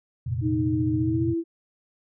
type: chord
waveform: sine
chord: F suspended fourth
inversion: none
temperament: just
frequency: 87.31 / 116.41 / 130.96 Hz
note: F2 / Bb2 / C3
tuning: 0 / -2 / +2 cents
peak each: -31 / -27 / -30 dBFS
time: 0.26-1.34 s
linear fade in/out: 10 ms
type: tone with pitch glide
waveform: sine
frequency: 310.6 to 332.9 Hz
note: D#4 to E4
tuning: -3 to +17 cents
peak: -23 dBFS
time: 0.41-1.44 s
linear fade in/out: 50 ms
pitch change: +120 cents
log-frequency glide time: 0.96-1.3 s
effects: none